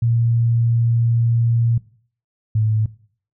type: tone pair in turn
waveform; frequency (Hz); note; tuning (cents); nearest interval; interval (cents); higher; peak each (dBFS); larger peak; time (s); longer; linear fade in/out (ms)
sine; 116.7 / 108.95; A#2 / A2; +2 / -17; minor second; 119; first; -14; neither; 0.02-1.78 / 2.55-2.86; first; 5
effects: noise-tail reverb RT60 0.5 s tail -19 dB re dry